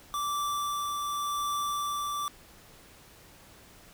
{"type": "tone with tremolo", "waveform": "square", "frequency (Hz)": 1167, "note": "D6", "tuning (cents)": -11, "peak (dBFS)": -29, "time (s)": [0.14, 2.28], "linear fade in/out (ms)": 0, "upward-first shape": "triangle", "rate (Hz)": 0.89, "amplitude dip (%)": 25, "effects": ["pink hiss -54 dBFS RMS until 3.93 s"]}